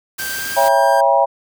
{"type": "noise", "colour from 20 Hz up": "white", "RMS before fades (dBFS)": -27, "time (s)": [0.18, 0.69], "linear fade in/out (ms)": 10}
{"type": "tone with pitch glide", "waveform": "45% pulse", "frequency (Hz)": [1568, 1589.9], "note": ["G6", "G6"], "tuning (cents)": [0, 24], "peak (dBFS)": -24, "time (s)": [0.19, 1.01], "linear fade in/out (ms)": 5, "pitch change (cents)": 24, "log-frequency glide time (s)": [0.38, 0.45]}
{"type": "chord", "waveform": "sine", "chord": "C# diminished seventh", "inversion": "none", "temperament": "just", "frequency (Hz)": [554.4, 665.2, 798.3, 957.9], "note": ["C#5", "E5", "G5", "Bb5"], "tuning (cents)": [0, 16, 31, 47], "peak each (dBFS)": -16, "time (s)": [0.56, 1.26], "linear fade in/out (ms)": 20}
{"effects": []}